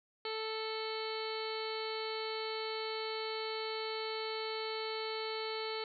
harmonic tone, 440 Hz, A4, in tune, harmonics 1 / 2 / 3 / 4 / 5 / 6 / 7 / 8 / 9 / 10, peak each -39 / -45 / -46 / -53 / -46 / -54 / -48 / -56 / -47 / -46 dBFS, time 0.25-5.84 s, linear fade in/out 2 ms, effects none

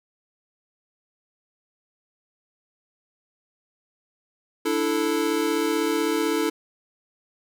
square chord, D suspended second, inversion none, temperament equal, 293.7 / 329.6 / 440 Hz, D4 / E4 / A4, 0 / 0 / 0 cents, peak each -28 / -26 / -26 dBFS, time 4.65-6.5 s, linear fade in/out 10 ms, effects none

